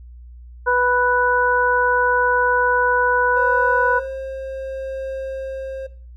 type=harmonic tone; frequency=493.9 Hz; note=B4; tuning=in tune; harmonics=1 / 2 / 3; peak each=-19 / -19 / -18 dBFS; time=0.66-4 s; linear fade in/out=20 ms
type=tone with tremolo; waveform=triangle; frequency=533 Hz; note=C5; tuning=32 cents sharp; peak=-22 dBFS; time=3.36-5.87 s; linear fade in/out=10 ms; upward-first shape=triangle; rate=0.72 Hz; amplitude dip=25%
effects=noise-tail reverb RT60 0.4 s tail -17 dB re dry + added 60 Hz sine -37 dBFS peak until 6.16 s